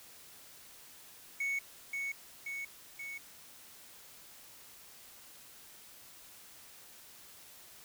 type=tone with echo; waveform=triangle; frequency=2217 Hz; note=C#7; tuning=in tune; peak=-30 dBFS; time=1.4-1.59 s; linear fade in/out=5 ms; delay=530 ms; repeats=3; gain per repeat=-3 dB; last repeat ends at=3.18 s; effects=white hiss -55 dBFS RMS until 7.84 s